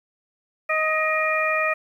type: harmonic tone with a mistuned harmonic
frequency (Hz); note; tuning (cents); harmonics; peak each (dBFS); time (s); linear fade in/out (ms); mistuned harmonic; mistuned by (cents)
627; D#5; +13; 1 / 2 / 3 / 4; -25 / -25 / -25 / -25; 0.69-1.74; 10; 4; -61
effects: 9-bit